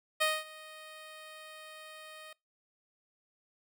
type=tone with ADSR envelope; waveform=10% pulse; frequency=622.3 Hz; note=D#5; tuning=in tune; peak=-17 dBFS; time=0.2-2.33 s; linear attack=17 ms; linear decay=220 ms; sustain=-22 dB; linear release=4 ms; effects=noise-tail reverb RT60 0.2 s tail -23 dB re dry